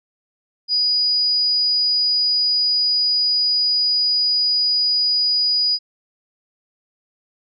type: tone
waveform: sine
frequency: 4920 Hz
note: D#8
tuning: 20 cents flat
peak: -15 dBFS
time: 0.68-5.79 s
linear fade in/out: 50 ms
effects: none